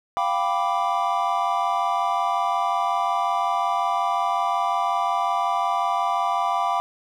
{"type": "chord", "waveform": "triangle", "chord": "G dominant seventh", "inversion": "third", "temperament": "equal", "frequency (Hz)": [698.5, 784, 987.8, 1174.7], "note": ["F5", "G5", "B5", "D6"], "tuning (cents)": [0, 0, 0, 0], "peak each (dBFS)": -24, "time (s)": [0.17, 6.8], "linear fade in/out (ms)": 0, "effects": []}